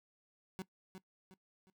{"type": "tone with echo", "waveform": "30% pulse", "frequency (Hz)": 187.6, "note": "F#3", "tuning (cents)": 24, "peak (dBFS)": -37, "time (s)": [0.59, 0.62], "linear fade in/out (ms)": 0, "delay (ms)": 360, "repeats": 3, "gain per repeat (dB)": -8, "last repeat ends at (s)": 1.7, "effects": ["noise-tail reverb RT60 0.1 s tail -19 dB re dry"]}